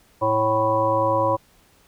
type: harmonic tone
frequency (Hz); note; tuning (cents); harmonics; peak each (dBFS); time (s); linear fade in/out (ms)
109.8; A2; -3; 1 / 3 / 5 / 7 / 9 / 10; -29 / -28 / -21 / -30 / -21 / -30; 0.21-1.37; 20
effects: pink hiss -57 dBFS RMS until 1.87 s